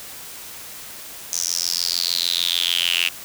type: tone with high-pass filter sweep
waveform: square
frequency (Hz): 43.34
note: F1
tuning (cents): -12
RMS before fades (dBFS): -22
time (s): 1.32-3.09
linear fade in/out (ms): 10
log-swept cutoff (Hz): 6200 to 2700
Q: 7.1
effects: white hiss -37 dBFS RMS until 3.24 s